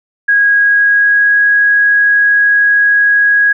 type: tone with pitch glide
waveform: sine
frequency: 1646 to 1655.5 Hz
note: G#6 to G#6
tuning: -16 to -6 cents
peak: -6 dBFS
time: 0.28-3.53 s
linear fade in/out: 10 ms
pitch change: +10 cents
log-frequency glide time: 0.61-1.39 s
effects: none